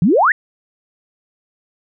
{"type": "exponential sweep", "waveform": "sine", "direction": "up", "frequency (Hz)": [150, 1955], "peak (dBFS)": -9, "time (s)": [0.02, 0.32], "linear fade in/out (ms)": 2, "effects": []}